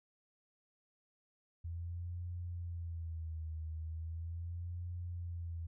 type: tone with vibrato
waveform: sine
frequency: 83.5 Hz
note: E2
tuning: 23 cents sharp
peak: -39 dBFS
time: 1.64-5.67 s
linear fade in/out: 10 ms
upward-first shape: sine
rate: 0.38 Hz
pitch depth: 87 cents each way
effects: none